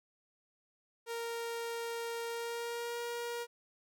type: tone with pitch glide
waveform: sawtooth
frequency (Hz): 464.9 to 473.8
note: A#4 to A#4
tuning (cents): -5 to +28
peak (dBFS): -33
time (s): 1.06-3.47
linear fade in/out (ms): 50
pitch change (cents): +33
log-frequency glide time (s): 2.27-3
effects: none